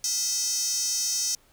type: tone with high-pass filter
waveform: square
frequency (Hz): 285.6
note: D4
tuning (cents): -48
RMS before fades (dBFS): -27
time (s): 0.04-1.35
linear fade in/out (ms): 2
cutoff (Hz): 5900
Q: 6.2
effects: pink hiss -61 dBFS RMS until 1.52 s